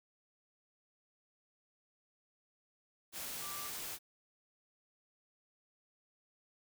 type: tone in noise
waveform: sine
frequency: 1174.7 Hz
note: D6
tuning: in tune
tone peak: -47 dBFS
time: 3.4-3.71 s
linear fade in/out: 50 ms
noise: white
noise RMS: -43 dBFS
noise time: 3.12-3.99 s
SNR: -7 dB
effects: none